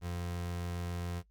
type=tone; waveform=30% pulse; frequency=87.31 Hz; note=F2; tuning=in tune; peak=-33 dBFS; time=0.01-1.23 s; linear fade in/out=50 ms; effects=noise-tail reverb RT60 0.1 s tail -18 dB re dry + added 51 Hz sine -64 dBFS peak until 1.3 s